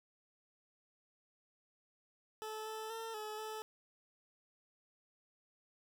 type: tone with pitch steps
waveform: 20% pulse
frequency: 434.3 / 437.7 / 451.8 / 427.8 / 434.7 Hz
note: A4 / A4 / A4 / A4 / A4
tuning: -23 / -9 / +46 / -49 / -21 cents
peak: -37 dBFS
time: 2.42-3.62 s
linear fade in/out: 0 ms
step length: 240 ms
effects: none